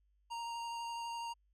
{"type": "tone with vibrato", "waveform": "square", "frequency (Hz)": 932.3, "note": "A#5", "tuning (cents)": 0, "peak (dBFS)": -40, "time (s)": [0.3, 1.34], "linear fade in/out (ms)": 20, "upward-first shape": "triangle", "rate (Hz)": 12, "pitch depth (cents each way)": 12, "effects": ["added 50 Hz sine -70 dBFS peak until 1.53 s", "low-pass 8000 Hz 12 dB/octave"]}